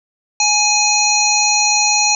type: harmonic tone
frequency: 837 Hz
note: G#5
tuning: 13 cents sharp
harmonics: 1 / 3 / 5 / 7 / 8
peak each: -18 / -18 / -18 / -18 / -18 dBFS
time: 0.4-2.15 s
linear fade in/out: 2 ms
effects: none